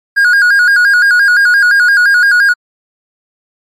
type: tone with vibrato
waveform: triangle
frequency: 1536 Hz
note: G6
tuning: 36 cents flat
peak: -3 dBFS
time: 0.16-2.54 s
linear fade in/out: 20 ms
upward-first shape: square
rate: 5.8 Hz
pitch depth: 93 cents each way
effects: MP3 64 kbps